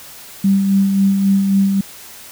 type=tone with tremolo; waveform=sine; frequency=196 Hz; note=G3; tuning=in tune; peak=-9 dBFS; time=0.44-1.81 s; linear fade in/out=5 ms; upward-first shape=sine; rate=3.7 Hz; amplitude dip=40%; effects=white hiss -37 dBFS RMS until 2.31 s

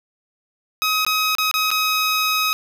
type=tone with dropouts; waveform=15% pulse; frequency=1266 Hz; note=D#6; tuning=30 cents sharp; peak=-11 dBFS; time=0.82-2.53 s; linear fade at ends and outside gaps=0 ms; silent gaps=1.049-1.065 / 1.351-1.384 / 1.513-1.54 / 1.705-1.714 s; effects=none

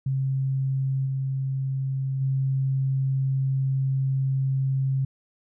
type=tone with level steps; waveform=sine; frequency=134.1 Hz; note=C3; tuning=43 cents sharp; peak=-22 / -24 / -21 dBFS; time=0.06-5.05 s; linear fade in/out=5 ms; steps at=1.05 / 2.2 s; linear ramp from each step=20 ms; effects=none

